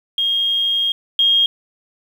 sine tone pair in turn, 3244 / 3244 Hz, G#7 / G#7, -41 / -41 cents, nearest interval unison, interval 0 cents, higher neither, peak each -15 / -11 dBFS, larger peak second, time 0.18-0.92 / 1.19-1.46 s, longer first, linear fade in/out 2 ms, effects 7-bit

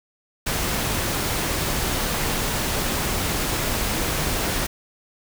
pink noise, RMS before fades -24 dBFS, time 0.46-4.67 s, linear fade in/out 10 ms, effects none

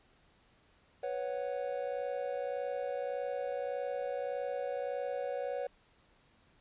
triangle chord, B suspended second, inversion none, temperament just, 493.9 / 555.6 / 740.8 Hz, B4 / C#5 / F#5, 0 / +4 / +2 cents, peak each -36 / -35 / -40 dBFS, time 1.03-5.67 s, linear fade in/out 5 ms, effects pink hiss -67 dBFS RMS until 6.6 s + resampled to 8000 Hz

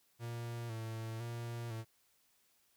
45% pulse tone with vibrato, 115 Hz, A#2, 23 cents flat, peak -40 dBFS, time 0.19-1.85 s, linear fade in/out 50 ms, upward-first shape square, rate 0.99 Hz, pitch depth 41 cents each way, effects white hiss -73 dBFS RMS until 2.76 s

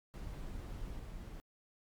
brown noise with level steps, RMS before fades -44 / -46 dBFS, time 0.14-1.4 s, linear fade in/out 0 ms, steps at 0.99 s, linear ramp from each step 5 ms, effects Opus 48 kbps

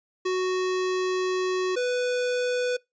square tone pair in turn, 370 / 495.1 Hz, F#4 / B4, 0 / +4 cents, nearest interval perfect fourth, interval 504 cents, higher second, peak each -24 dBFS, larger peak neither, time 0.25-1.76 / 1.76-2.77 s, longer first, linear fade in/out 10 ms, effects noise-tail reverb RT60 0.2 s tail -24 dB re dry + resampled to 16000 Hz

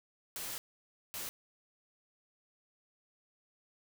white noise bursts at uneven times, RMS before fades -41 dBFS, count 2, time 0.36-0.58 / 1.14-1.29 s, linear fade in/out 0 ms, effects none

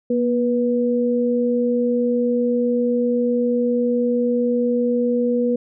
sine tone pair together, 239.8 / 487.7 Hz, A#3 / B4, +49 / -22 cents, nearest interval octave, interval 1229 cents, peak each -19 dBFS, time 0.1-5.56 s, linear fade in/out 5 ms, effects none

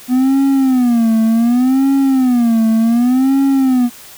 triangle tone with vibrato, 246.9 Hz, B3, in tune, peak -7 dBFS, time 0.08-3.9 s, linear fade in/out 50 ms, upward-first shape sine, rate 0.67 Hz, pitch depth 180 cents each way, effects white hiss -37 dBFS RMS until 4.17 s

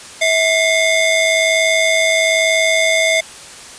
30% pulse ring-modulated tone, 1396.9 Hz, F6, in tune, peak -6 dBFS, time 0.21-3.21 s, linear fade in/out 10 ms, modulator 749 Hz, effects white hiss -35 dBFS RMS until 3.78 s + resampled to 22050 Hz

